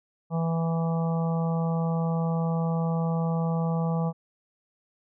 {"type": "harmonic tone", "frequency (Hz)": 165, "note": "E3", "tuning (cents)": 2, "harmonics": [1, 3, 4, 5, 6, 7], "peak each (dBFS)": [-24, -34, -37, -36, -43, -40], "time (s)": [0.3, 4.13], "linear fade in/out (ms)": 50, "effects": []}